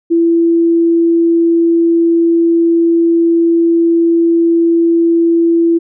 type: tone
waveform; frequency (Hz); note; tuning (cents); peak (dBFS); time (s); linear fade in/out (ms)
sine; 335.2; E4; +29; -7; 0.1-5.79; 20
effects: none